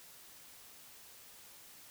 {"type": "silence", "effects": ["white hiss -56 dBFS RMS until 1.9 s"]}